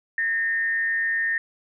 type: tone with frequency modulation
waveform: sine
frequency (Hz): 1827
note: A#6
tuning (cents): -35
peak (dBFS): -21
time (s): 0.18-1.38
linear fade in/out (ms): 2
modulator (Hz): 172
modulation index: 0.36
effects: none